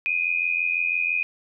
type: tone pair together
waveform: sine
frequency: 2431 / 2517 Hz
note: D#7 / D#7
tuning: -41 / +19 cents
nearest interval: minor second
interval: 60 cents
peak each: -24 dBFS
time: 0.06-1.23 s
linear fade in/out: 0 ms
effects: none